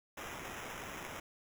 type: noise with sample-and-hold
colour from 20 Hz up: blue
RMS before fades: -45 dBFS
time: 0.17-1.2 s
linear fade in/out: 5 ms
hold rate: 4410 Hz
effects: none